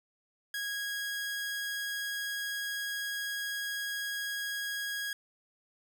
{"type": "tone", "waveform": "sawtooth", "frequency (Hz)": 1648, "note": "G#6", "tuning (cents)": -14, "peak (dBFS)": -30, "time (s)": [0.54, 5.13], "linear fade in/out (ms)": 2, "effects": []}